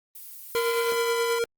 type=noise; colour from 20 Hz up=violet; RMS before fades=-41 dBFS; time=0.15-0.96 s; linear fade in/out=5 ms
type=tone with tremolo; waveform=square; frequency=466.2 Hz; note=A#4; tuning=in tune; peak=-23 dBFS; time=0.55-1.44 s; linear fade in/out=0 ms; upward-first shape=sine; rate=9.4 Hz; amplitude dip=35%
type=tone with pitch glide; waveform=sawtooth; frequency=1014 to 1001.8 Hz; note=B5 to B5; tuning=+45 to +24 cents; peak=-26 dBFS; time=0.55-1.39 s; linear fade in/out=5 ms; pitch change=-21 cents; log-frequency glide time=0.78-1.09 s
effects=Opus 24 kbps